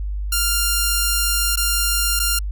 5% pulse tone with dropouts, 1396.9 Hz, F6, in tune, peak -6 dBFS, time 0.32-2.39 s, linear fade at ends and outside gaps 5 ms, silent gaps 1.558-1.572 / 2.194-2.198 s, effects added 50 Hz sine -22 dBFS peak until 2.51 s

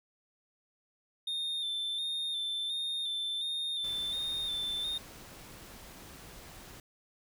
triangle tone with vibrato, 3607 Hz, A7, 42 cents sharp, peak -31 dBFS, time 1.27-4.98 s, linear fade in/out 5 ms, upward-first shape square, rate 1.4 Hz, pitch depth 30 cents each way
pink noise, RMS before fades -50 dBFS, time 3.84-6.8 s, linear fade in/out 2 ms
effects none

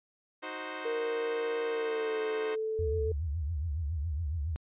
10% pulse chord, C diminished, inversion first, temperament equal, 311.1 / 370 / 523.3 Hz, Eb4 / Gb4 / C5, 0 / 0 / 0 cents, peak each -33 / -35 / -32 dBFS, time 0.42-2.56 s, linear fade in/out 20 ms
sine tone with pitch glide, 465.1 to 439 Hz, A#4 to A4, -4 to -4 cents, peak -30 dBFS, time 0.85-3.12 s, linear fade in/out 5 ms, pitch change -100 cents, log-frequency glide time 1.64-2.19 s
sine tone with vibrato, 77.78 Hz, D#2, in tune, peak -30 dBFS, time 2.79-4.56 s, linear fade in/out 0 ms, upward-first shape triangle, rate 7.2 Hz, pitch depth 240 cents each way
effects resampled to 8000 Hz

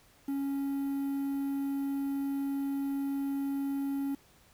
triangle tone with quantisation, 277.2 Hz, C#4, in tune, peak -28 dBFS, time 0.28-4.15 s, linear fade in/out 5 ms, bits 9, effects pink hiss -62 dBFS RMS until 4.53 s

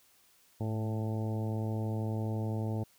harmonic tone with a mistuned harmonic, 110 Hz, A2, in tune, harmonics 1 / 2 / 3 / 4 / 5 / 6 / 7 / 8, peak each -32 / -38 / -42 / -44 / -46 / -48 / -49 / -50 dBFS, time 0.6-2.84 s, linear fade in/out 10 ms, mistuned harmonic 1, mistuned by -31 cents, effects white hiss -65 dBFS RMS until 2.98 s

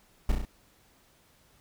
brown noise with echo, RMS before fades -23 dBFS, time 0.29-0.32 s, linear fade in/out 2 ms, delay 33 ms, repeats 4, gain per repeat -3 dB, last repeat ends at 0.452 s, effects pink hiss -63 dBFS RMS until 1.6 s

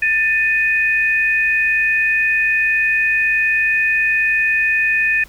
sine tone pair together, 1779.4 / 2489 Hz, A6 / D#7, +19 / 0 cents, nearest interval tritone, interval 581 cents, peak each -16 dBFS, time 0.02-5.24 s, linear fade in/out 5 ms, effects added 47 Hz sine -44 dBFS peak until 5.28 s + pink hiss -46 dBFS RMS until 5.28 s

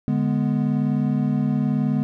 triangle chord, G# diminished, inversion second, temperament equal, 146.83 / 207.7 / 246.9 Hz, D3 / G#3 / B3, 0 / 0 / 0 cents, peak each -21 dBFS, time 0.08-2.03 s, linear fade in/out 0 ms, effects none

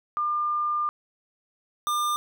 sine / square tone pair in turn, 1200 / 1200 Hz, D6 / D6, +37 / +37 cents, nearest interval unison, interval 0 cents, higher neither, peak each -23 / -24 dBFS, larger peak first, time 0.17-0.89 / 1.87-2.16 s, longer first, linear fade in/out 0 ms, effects none

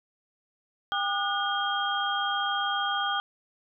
sine tone cluster, 798 / 1210 / 1457 / 3222 Hz, G5 / D#6 / F#6 / G7, +31 / -49 / -27 / +47 cents, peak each -31 dBFS, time 0.92-3.2 s, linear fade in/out 0 ms, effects none

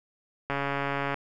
click train, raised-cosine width 0.5 ms, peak -14 dBFS, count 91, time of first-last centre 0.5-1.143 s, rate 140 Hz, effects none

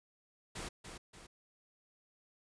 pink noise with echo, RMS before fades -43 dBFS, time 0.55-0.69 s, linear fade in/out 10 ms, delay 290 ms, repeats 2, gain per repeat -6 dB, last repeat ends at 1.27 s, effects resampled to 22050 Hz

